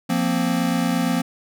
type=chord; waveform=square; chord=F suspended fourth; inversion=none; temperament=equal; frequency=174.61 / 233.1 / 261.6 Hz; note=F3 / Bb3 / C4; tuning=0 / 0 / 0 cents; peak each=-24 dBFS; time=0.09-1.22 s; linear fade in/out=10 ms; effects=none